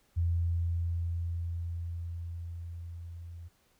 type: tone with level ramp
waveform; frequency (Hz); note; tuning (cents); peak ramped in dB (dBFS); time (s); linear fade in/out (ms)
sine; 85; F2; -46; -25 to -42; 0.16-3.49; 20
effects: pink hiss -69 dBFS RMS until 3.79 s